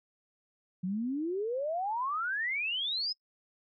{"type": "exponential sweep", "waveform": "sine", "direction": "up", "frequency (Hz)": [175.6, 5180], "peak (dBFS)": -30, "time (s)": [0.83, 3.13], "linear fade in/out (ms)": 10, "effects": ["noise-tail reverb RT60 0.1 s tail -25 dB re dry"]}